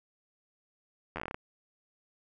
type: slowing click train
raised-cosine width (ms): 0.5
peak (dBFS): -21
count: 10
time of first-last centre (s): 1.16-1.345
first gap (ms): 11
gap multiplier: 1.15
effects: none